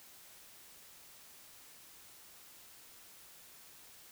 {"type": "silence", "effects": ["white hiss -57 dBFS RMS until 4.11 s"]}